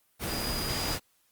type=tone in noise; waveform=sine; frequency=4897 Hz; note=D#8; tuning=28 cents flat; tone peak=-35 dBFS; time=0.26-0.98 s; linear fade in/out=50 ms; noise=pink; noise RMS=-32 dBFS; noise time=0.19-1 s; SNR=-6 dB; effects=white hiss -69 dBFS RMS until 1.31 s + Opus 32 kbps